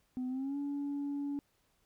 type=tone with pitch glide; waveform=sine; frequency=253.4 to 284.4 Hz; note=B3 to C#4; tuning=+45 to +45 cents; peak=-32 dBFS; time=0.17-1.39 s; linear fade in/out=0 ms; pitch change=+200 cents; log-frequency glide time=0.28-0.57 s; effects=tanh soft clip ceiling -32 dBFS + pink hiss -74 dBFS RMS until 1.85 s